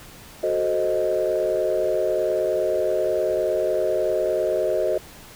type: chord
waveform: sine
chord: F# diminished seventh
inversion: none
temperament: equal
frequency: 370 / 440 / 523.3 / 622.3 Hz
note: F#4 / A4 / C5 / Eb5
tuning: 0 / 0 / 0 / 0 cents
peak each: -25 / -26 / -25 / -22 dBFS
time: 0.43-4.98 s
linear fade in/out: 5 ms
effects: tanh soft clip ceiling -12 dBFS + pink hiss -44 dBFS RMS until 5.35 s